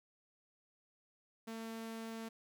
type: tone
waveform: sawtooth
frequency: 225.4 Hz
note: A3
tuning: 42 cents sharp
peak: -39 dBFS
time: 1.47-2.29 s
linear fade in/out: 10 ms
effects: none